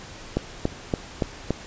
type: click train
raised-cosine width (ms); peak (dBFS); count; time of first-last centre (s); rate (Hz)
2; -8; 5; 0.37-1.506; 3.52
effects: pink hiss -41 dBFS RMS until 1.66 s + resampled to 16000 Hz